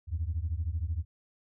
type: beating tone pair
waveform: sine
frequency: 76 / 89 Hz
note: D#2 / F2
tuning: -40 / +33 cents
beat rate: 13 Hz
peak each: -31 / -32 dBFS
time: 0.07-1.05 s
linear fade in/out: 50 ms
effects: tanh soft clip ceiling -23 dBFS